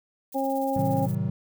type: noise with tremolo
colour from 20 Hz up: violet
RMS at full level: -43 dBFS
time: 0.32-1.15 s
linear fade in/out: 5 ms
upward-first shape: square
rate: 17 Hz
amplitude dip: 60%
type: harmonic tone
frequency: 270 Hz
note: C#4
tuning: 45 cents flat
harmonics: 1 / 2 / 3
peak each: -28 / -28 / -28 dBFS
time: 0.34-1.07 s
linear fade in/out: 20 ms
type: chord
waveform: triangle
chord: A diminished seventh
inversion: none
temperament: just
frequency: 110 / 132 / 158.4 / 190.08 Hz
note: A2 / C3 / Eb3 / Gb3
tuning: 0 / +16 / +31 / +47 cents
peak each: -28 dBFS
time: 0.76-1.3 s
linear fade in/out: 5 ms
effects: none